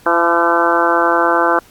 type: harmonic tone with a mistuned harmonic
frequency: 169.6 Hz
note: E3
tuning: 50 cents sharp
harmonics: 2 / 3 / 4 / 5 / 6 / 7 / 8 / 9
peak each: -19 / -19 / -19 / -19 / -19 / -19 / -19 / -19 dBFS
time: 0.06-1.59 s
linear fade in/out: 2 ms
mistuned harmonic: 5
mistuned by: +27 cents
effects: pink hiss -46 dBFS RMS until 1.7 s + Opus 48 kbps